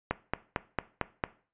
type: click train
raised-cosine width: 0.5 ms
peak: -12 dBFS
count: 6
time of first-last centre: 0.11-1.239 s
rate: 4.43 Hz
effects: noise-tail reverb RT60 0.4 s tail -17 dB re dry + resampled to 8000 Hz